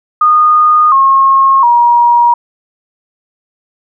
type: tone with pitch steps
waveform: sine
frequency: 1228 / 1081.5 / 952.4 Hz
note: D#6 / C#6 / A#5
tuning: -23 / -43 / +37 cents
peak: -4 dBFS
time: 0.21-2.34 s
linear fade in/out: 5 ms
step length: 710 ms
effects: none